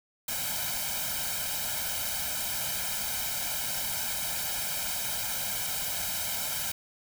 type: noise with comb filter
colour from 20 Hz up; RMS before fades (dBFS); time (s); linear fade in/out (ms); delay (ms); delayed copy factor
white; -32; 0.28-6.72; 5; 1.3; +0.95
effects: none